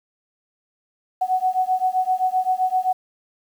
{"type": "beating tone pair", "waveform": "sine", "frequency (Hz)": [740, 747.7], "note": ["F#5", "F#5"], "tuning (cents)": [0, 18], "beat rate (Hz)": 7.7, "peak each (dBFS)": [-21, -21], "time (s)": [1.21, 2.93], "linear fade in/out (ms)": 10, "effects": ["8-bit"]}